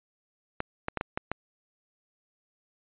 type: clicks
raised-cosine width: 0.5 ms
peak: -14 dBFS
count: 6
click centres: 0.604 / 0.884 / 0.973 / 1.011 / 1.175 / 1.316 s
effects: resampled to 8000 Hz